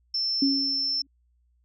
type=tone; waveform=sine; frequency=5340 Hz; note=E8; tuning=22 cents sharp; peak=-24 dBFS; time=0.14-1.02 s; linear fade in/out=5 ms
type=tone with exponential decay; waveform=sine; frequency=275.2 Hz; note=C#4; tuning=12 cents flat; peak=-18 dBFS; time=0.42-1.07 s; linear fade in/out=5 ms; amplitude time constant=140 ms
effects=added 60 Hz sine -63 dBFS peak until 1.64 s